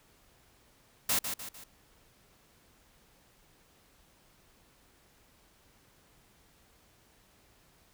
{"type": "noise with echo", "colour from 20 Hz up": "white", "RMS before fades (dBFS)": -28, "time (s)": [1.09, 1.19], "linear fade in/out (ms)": 5, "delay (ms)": 150, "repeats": 3, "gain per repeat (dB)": -7, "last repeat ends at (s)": 1.64, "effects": ["pink hiss -64 dBFS RMS until 7.93 s"]}